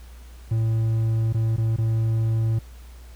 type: tone with dropouts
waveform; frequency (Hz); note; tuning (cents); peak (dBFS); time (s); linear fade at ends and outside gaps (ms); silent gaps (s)
triangle; 112.5; A2; +39; -17; 0.51-2.59; 5; 1.327-1.344 / 1.564-1.579 / 1.763-1.783
effects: added 60 Hz sine -40 dBFS peak until 3.15 s + pink hiss -53 dBFS RMS until 3.15 s